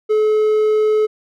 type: tone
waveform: triangle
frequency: 429.4 Hz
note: A4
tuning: 42 cents flat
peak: -10 dBFS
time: 0.09-1.07 s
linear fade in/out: 20 ms
effects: none